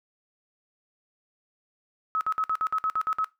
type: tone bursts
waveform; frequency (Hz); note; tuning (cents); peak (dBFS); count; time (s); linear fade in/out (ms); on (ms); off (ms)
sine; 1284; E6; -46; -23; 10; 2.15-3.244; 0; 59; 56
effects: noise-tail reverb RT60 0.2 s tail -19 dB re dry